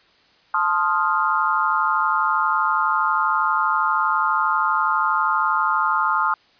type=chord; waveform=sine; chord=F dominant seventh; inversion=first; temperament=equal with one note detuned; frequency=877 / 1046.5 / 1244.5 / 1396.9 Hz; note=A5 / C6 / Eb6 / F6; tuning=-6 / 0 / 0 / 0 cents; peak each=-24 / -23 / -21 / -23 dBFS; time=0.54-6.34 s; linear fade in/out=2 ms; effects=white hiss -56 dBFS RMS until 6.59 s + resampled to 11025 Hz